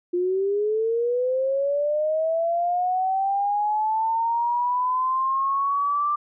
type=linear sweep; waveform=sine; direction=up; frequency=349.2 to 1184 Hz; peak=-20 dBFS; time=0.13-6.16 s; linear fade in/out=10 ms; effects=none